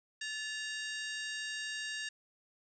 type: harmonic tone with a mistuned harmonic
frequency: 932.3 Hz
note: A#5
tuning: in tune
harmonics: 2 / 3 / 4 / 5 / 6 / 7 / 8 / 9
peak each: -40 / -44 / -46 / -48 / -50 / -51 / -52 / -53 dBFS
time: 0.21-2.09 s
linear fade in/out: 5 ms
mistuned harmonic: 2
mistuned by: -120 cents
effects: none